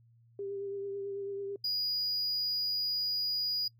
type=tone with vibrato; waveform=sine; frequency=397.3 Hz; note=G4; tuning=23 cents sharp; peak=-35 dBFS; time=0.39-1.56 s; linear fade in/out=2 ms; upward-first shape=triangle; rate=9.1 Hz; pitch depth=27 cents each way
type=tone; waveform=triangle; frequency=4901 Hz; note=D#8; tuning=27 cents flat; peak=-29 dBFS; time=1.64-3.68 s; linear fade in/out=5 ms
effects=noise-tail reverb RT60 0.1 s tail -24 dB re dry + added 116 Hz sine -60 dBFS peak until 3.79 s